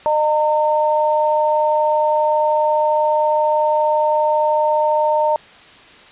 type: tone pair together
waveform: sine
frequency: 609 / 912.5 Hz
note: D#5 / A#5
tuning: -37 / -37 cents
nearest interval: perfect fifth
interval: 700 cents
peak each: -16 dBFS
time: 0.06-5.36 s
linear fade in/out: 0 ms
effects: white hiss -43 dBFS RMS until 6.11 s + resampled to 8000 Hz